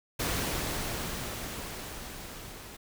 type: noise with level ramp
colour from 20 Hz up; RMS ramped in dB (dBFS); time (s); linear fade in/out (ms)
pink; -30 to -46; 0.19-2.77; 10
effects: none